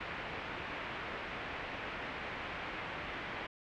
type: low-pass noise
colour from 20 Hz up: white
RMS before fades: -42 dBFS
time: 0-3.47 s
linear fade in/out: 10 ms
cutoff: 2500 Hz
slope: 24 dB/octave
effects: none